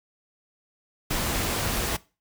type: noise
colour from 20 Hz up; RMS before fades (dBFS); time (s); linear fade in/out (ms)
pink; -27; 1.1-1.97; 10
effects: noise-tail reverb RT60 0.3 s tail -20 dB re dry